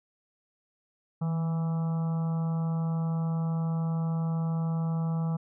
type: harmonic tone with a mistuned harmonic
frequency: 164.81 Hz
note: E3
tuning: in tune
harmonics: 1 / 3 / 4 / 5 / 6 / 7 / 8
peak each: -26 / -45 / -47 / -44 / -51 / -48 / -51 dBFS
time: 1.21-5.37 s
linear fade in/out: 10 ms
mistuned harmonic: 1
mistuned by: -32 cents
effects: none